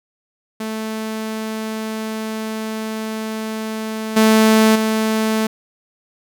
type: tone with level steps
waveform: sawtooth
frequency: 219.3 Hz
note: A3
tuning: 6 cents flat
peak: -19 / -6 / -12 dBFS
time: 0.6-5.47 s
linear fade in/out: 5 ms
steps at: 4.16 / 4.75 s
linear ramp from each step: 10 ms
effects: none